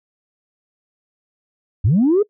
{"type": "linear sweep", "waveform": "sine", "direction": "up", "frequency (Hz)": [80.5, 435.4], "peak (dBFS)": -10, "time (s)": [1.84, 2.23], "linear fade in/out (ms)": 10, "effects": ["noise-tail reverb RT60 0.1 s tail -23 dB re dry", "tanh soft clip ceiling -8 dBFS"]}